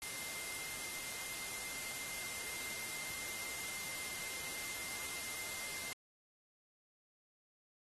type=tone in noise; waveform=sine; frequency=2093 Hz; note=C7; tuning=in tune; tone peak=-49 dBFS; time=0.02-5.93 s; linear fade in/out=0 ms; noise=white; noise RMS=-44 dBFS; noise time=0.02-5.93 s; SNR=-8 dB; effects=AAC 32 kbps